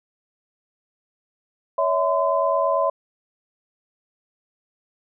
sine tone cluster, 562 / 651 / 1023 Hz, C#5 / E5 / C6, +24 / -22 / -39 cents, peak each -22 dBFS, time 1.78-2.9 s, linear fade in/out 5 ms, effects none

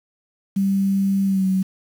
sine tone with pitch glide, 195.5 to 189.06 Hz, G3 to F#3, -4 to +38 cents, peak -16 dBFS, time 0.56-1.63 s, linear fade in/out 10 ms, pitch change -58 cents, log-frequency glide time 1.25-1.46 s, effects 7-bit

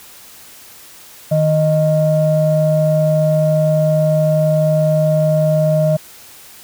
sine tone pair together, 155.25 / 621 Hz, D#3 / D#5, -3 / -3 cents, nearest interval 2 octaves, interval 2400 cents, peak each -13 dBFS, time 1.31-5.97 s, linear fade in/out 10 ms, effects tanh soft clip ceiling -4 dBFS + white hiss -40 dBFS RMS until 6.63 s

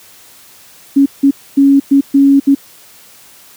sine tone bursts at uneven times, 277.2 Hz, C#4, in tune, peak -4 dBFS, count 6, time 0.96-1.06 / 1.23-1.31 / 1.57-1.8 / 1.91-2.01 / 2.14-2.4 / 2.47-2.55 s, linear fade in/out 10 ms, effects white hiss -41 dBFS RMS until 3.56 s + high-pass 60 Hz 12 dB/octave

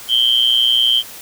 sine tone with amplitude modulation, 3136 Hz, G7, in tune, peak -6 dBFS, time 0.08-1.03 s, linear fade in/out 50 ms, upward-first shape sine, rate 120 Hz, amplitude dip 95%, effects tanh soft clip ceiling -3 dBFS + white hiss -35 dBFS RMS until 1.21 s

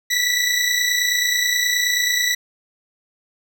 20% pulse tone pair together, 1943.6 / 1973 Hz, B6 / B6, -28 / -2 cents, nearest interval unison, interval 26 cents, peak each -16 / -14 dBFS, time 0.1-2.35 s, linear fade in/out 10 ms, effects none

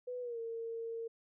sine tone with pitch glide, 496.1 to 457.6 Hz, B4 to A#4, +8 to -32 cents, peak -38 dBFS, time 0.07-1.08 s, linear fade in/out 10 ms, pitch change -140 cents, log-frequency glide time 0.21-0.39 s, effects none

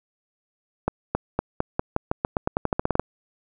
accelerating click train, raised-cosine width 1 ms, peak -7 dBFS, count 18, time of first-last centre 0.88-2.996 s, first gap 270 ms, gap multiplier 0.89, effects none

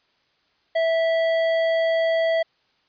triangle tone with hard clipping, 656 Hz, E5, 9 cents flat, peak -20 dBFS, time 0.75-2.43 s, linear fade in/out 10 ms, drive 14 dB, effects white hiss -65 dBFS RMS until 2.88 s + resampled to 11025 Hz

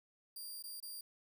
10% pulse tone with dropouts, 4765 Hz, D8, 24 cents sharp, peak -38 dBFS, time 0.36-1.01 s, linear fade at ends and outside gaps 5 ms, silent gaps 0.625-0.638 / 0.802-0.826 s, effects none

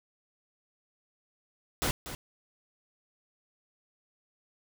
pink noise with echo, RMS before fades -29 dBFS, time 1.82-1.91 s, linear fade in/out 0 ms, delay 240 ms, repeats 1, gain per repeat -11 dB, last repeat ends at 2.15 s, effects none

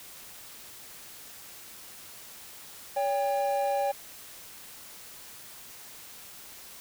triangle tone pair together, 564 / 799.8 Hz, C#5 / G5, +30 / +35 cents, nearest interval tritone, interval 605 cents, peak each -26 / -26 dBFS, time 2.96-3.92 s, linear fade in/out 10 ms, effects white hiss -47 dBFS RMS until 6.8 s

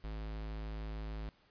square tone, 53.3 Hz, G#1, 46 cents sharp, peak -40 dBFS, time 0.04-1.29 s, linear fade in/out 0 ms, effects pink hiss -68 dBFS RMS until 1.5 s + resampled to 11025 Hz

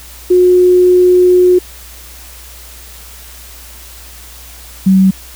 sine tone pair in turn, 361.6 / 190.34 Hz, F#4 / F#3, -40 / +49 cents, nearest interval major seventh, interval 1111 cents, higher first, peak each -4 dBFS, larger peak neither, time 0.3-1.59 / 4.86-5.11 s, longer first, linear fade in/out 10 ms, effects added 60 Hz sine -35 dBFS peak until 5.35 s + white hiss -35 dBFS RMS until 5.35 s

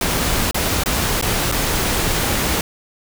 pink noise with dropouts, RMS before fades -19 dBFS, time 0.01-2.61 s, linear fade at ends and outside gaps 2 ms, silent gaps 0.511-0.544 / 0.836-0.859 / 1.213-1.224 / 1.516-1.522 s, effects none

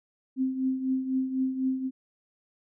sine tone with tremolo, 261.6 Hz, C4, in tune, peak -22 dBFS, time 0.36-1.91 s, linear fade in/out 50 ms, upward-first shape triangle, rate 4 Hz, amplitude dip 70%, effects none

